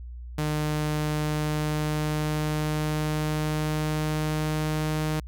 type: tone with pitch glide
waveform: sawtooth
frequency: 151.7 to 154.53 Hz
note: D#3 to D#3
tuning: -44 to -12 cents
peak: -21 dBFS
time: 0.38-5.2 s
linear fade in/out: 5 ms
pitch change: +32 cents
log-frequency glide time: 1.2-5.08 s
effects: added 60 Hz sine -36 dBFS peak until 5.27 s